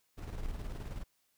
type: noise with tremolo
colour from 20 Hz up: brown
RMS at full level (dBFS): -38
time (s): 0.17-1.04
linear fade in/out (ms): 20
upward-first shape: square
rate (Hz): 19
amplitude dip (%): 45
effects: white hiss -75 dBFS RMS until 1.37 s